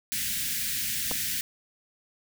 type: band-stop noise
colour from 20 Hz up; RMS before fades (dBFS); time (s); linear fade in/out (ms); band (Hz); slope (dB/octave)
white; -30; 0.12-1.41; 0; 270 to 1600; 48
type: clicks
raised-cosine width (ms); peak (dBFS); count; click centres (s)
1; -20; 2; 1.112 / 1.116
effects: none